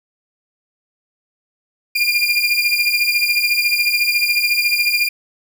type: beating tone pair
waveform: 30% pulse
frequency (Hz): 2400 / 2414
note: D7 / D7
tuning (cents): +37 / +47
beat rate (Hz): 14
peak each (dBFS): -15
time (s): 1.95-5.09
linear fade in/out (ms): 10
effects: none